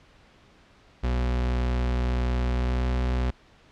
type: tone with pitch glide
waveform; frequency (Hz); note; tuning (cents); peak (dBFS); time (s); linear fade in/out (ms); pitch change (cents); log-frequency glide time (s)
40% pulse; 61.6 to 62.42; B1 to B1; -4 to +19; -22; 1.03-3.31; 10; +23; 2.5-2.87
effects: pink hiss -56 dBFS RMS until 3.71 s + low-pass 4000 Hz 12 dB/octave